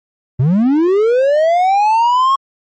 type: linear sweep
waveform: triangle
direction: up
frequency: 116.54 to 1099 Hz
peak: -7 dBFS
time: 0.39-2.36 s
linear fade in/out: 10 ms
effects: MP3 32 kbps